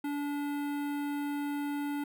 square tone with notch filter, 288.5 Hz, D4, 31 cents flat, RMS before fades -34 dBFS, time 0.04-2.04 s, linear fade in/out 5 ms, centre 5700 Hz, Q 0.56, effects none

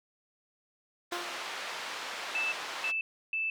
pink band-pass noise, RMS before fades -39 dBFS, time 1.11-2.92 s, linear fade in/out 20 ms, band 790 to 4500 Hz, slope 12 dB/octave
15% pulse tone with exponential decay, 350 Hz, F4, 4 cents sharp, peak -26 dBFS, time 1.12-1.53 s, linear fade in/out 2 ms, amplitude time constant 88 ms
sine tone bursts, 2637 Hz, E7, in tune, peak -29 dBFS, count 3, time 2.35-3.5 s, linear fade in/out 2 ms, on 170 ms, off 320 ms
effects none

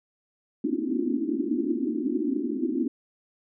pink band-pass noise, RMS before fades -27 dBFS, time 0.64-2.88 s, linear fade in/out 5 ms, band 230 to 360 Hz, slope 96 dB/octave, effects none

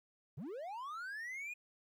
triangle linear sweep, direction up, 110.1 to 2489 Hz, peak -40 dBFS, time 0.37-1.54 s, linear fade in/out 10 ms, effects 13-bit

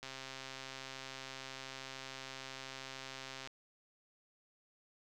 click train, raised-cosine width 0.2 ms, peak -28 dBFS, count 459, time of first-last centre 0.03-3.474 s, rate 133 Hz, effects none

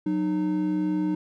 triangle tone pair together, 184 / 306.2 Hz, F#3 / D#4, -9 / -28 cents, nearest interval major sixth, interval 881 cents, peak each -26 / -22 dBFS, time 0.06-1.15 s, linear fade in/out 5 ms, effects none

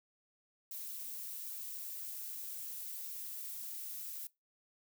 violet noise, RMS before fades -44 dBFS, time 0.71-4.27 s, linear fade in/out 2 ms, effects noise-tail reverb RT60 0.2 s tail -21 dB re dry

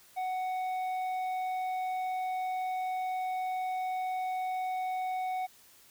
sine tone with tanh clipping, 743 Hz, F#5, 7 cents sharp, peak -32 dBFS, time 0.16-5.47 s, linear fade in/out 20 ms, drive 7 dB, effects white hiss -59 dBFS RMS until 5.9 s

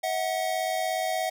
square tone pair together, 643.2 / 740 Hz, E5 / F#5, -43 / 0 cents, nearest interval major second, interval 243 cents, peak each -30 / -29 dBFS, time 0.03-1.3 s, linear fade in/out 10 ms, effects none

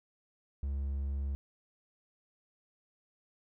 triangle tone, 69.3 Hz, C#2, in tune, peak -30 dBFS, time 0.63-1.35 s, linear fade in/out 0 ms, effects none

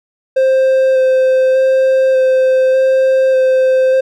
triangle tone with vibrato, 523.3 Hz, C5, in tune, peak -6 dBFS, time 0.36-4.01 s, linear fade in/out 10 ms, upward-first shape square, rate 0.84 Hz, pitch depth 10 cents each way, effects none

